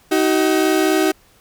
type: tone pair together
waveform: 35% pulse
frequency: 314.7 / 379.1 Hz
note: D#4 / F#4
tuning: +20 / +42 cents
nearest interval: minor third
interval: 322 cents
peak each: -15 dBFS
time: 0.11-1.12 s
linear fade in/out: 10 ms
effects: pink hiss -53 dBFS RMS until 1.4 s